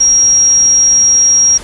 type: tone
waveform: sine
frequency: 5640 Hz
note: F8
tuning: 16 cents sharp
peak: -5 dBFS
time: 0-1.58 s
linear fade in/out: 10 ms
effects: pink hiss -30 dBFS RMS until 1.63 s + resampled to 24000 Hz